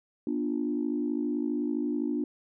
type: tone cluster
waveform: sine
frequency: 243.1 / 295.1 / 350.5 Hz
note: B3 / D4 / F4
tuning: -27 / +8 / +6 cents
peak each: -31 / -29 / -34 dBFS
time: 0.27-2.24 s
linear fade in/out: 2 ms
effects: tanh soft clip ceiling -18 dBFS